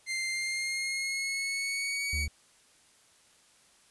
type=tone with pitch glide; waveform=sawtooth; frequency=2093 to 2256 Hz; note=C7 to C#7; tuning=0 to +30 cents; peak=-27 dBFS; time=0.06-2.28 s; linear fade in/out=50 ms; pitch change=+130 cents; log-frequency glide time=0.31-2.09 s
type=tone; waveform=triangle; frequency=73.42 Hz; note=D2; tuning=in tune; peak=-29 dBFS; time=2.13-2.28 s; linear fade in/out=0 ms
effects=white hiss -62 dBFS RMS until 3.9 s + resampled to 24000 Hz